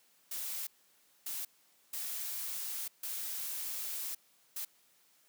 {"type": "noise bursts at uneven times", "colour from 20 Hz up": "blue", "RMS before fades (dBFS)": -39, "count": 5, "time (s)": [[0.31, 0.67], [1.26, 1.45], [1.93, 2.88], [3.03, 4.15], [4.56, 4.65]], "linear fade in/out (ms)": 5, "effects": ["white hiss -68 dBFS RMS until 5.28 s", "high-pass 150 Hz 12 dB/octave"]}